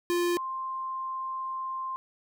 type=tone pair in turn; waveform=square / sine; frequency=349.2 / 1050.7 Hz; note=F4 / C6; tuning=0 / +7 cents; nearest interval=octave + perfect fifth; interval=1907 cents; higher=second; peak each=-25 / -31 dBFS; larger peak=first; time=0.1-0.37 / 0.37-1.96 s; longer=second; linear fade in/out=0 ms; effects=none